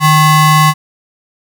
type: ring-modulated tone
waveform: square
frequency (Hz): 466.2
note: A#4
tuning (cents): 0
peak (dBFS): -3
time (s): 0-0.74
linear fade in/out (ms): 50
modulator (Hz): 620
effects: none